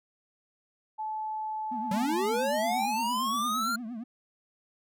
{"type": "tone", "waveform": "sine", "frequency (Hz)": 866, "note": "A5", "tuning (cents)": -28, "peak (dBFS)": -31, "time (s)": [0.98, 2.87], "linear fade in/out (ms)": 20}
{"type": "tone with vibrato", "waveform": "triangle", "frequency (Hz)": 232.2, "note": "A#3", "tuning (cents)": -7, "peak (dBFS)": -33, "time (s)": [1.71, 4.04], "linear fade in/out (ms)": 10, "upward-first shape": "triangle", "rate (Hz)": 8.7, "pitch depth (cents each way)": 170}
{"type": "linear sweep", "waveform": "square", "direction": "up", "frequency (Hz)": [178.7, 1412], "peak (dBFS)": -28, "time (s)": [1.91, 3.76], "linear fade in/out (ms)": 5}
{"effects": []}